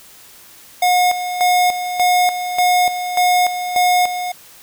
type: tone with tremolo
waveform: square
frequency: 722 Hz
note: F#5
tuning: 43 cents flat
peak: -12 dBFS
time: 0.82-4.32 s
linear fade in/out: 5 ms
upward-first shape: square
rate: 1.7 Hz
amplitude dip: 65%
effects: white hiss -43 dBFS RMS until 4.62 s